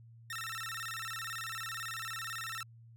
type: tone with vibrato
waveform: sawtooth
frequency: 1560 Hz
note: G6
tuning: 9 cents flat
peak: -35 dBFS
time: 0.3-2.63 s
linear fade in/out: 2 ms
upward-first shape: square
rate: 18 Hz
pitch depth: 280 cents each way
effects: added 115 Hz sine -53 dBFS peak until 2.96 s